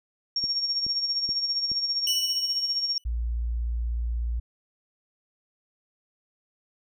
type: tone with tremolo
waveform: sine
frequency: 5540 Hz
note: F8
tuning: 15 cents flat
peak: -22 dBFS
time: 0.36-2.98 s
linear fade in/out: 2 ms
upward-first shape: sine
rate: 15 Hz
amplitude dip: 55%
type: click train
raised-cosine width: 3 ms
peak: -28 dBFS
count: 4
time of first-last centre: 0.44-1.717 s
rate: 2.35 Hz
type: tone with exponential decay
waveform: sawtooth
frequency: 2966 Hz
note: F#7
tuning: 4 cents sharp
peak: -20 dBFS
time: 2.07-3.04 s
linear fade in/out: 2 ms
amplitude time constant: 210 ms
type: tone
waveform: sine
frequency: 58.27 Hz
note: A#1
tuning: in tune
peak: -25 dBFS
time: 3.05-4.4 s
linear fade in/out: 10 ms
effects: none